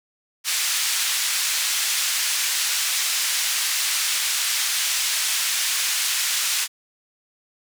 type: band-pass noise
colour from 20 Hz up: white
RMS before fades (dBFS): -23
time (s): 0.44-6.68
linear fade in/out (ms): 50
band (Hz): 1700 to 8400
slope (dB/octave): 12
effects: none